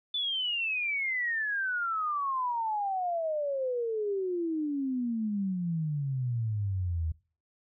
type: exponential sweep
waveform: sine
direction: down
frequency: 3519 to 77.8 Hz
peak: -28 dBFS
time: 0.14-7.12 s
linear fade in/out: 5 ms
effects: noise-tail reverb RT60 0.4 s tail -22 dB re dry